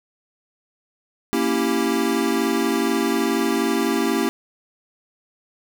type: chord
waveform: square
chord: A# diminished seventh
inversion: none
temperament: equal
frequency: 233.1 / 277.2 / 329.6 / 392 Hz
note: A#3 / C#4 / E4 / G4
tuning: 0 / 0 / 0 / 0 cents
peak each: -25 dBFS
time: 1.33-4.29 s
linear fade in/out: 0 ms
effects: none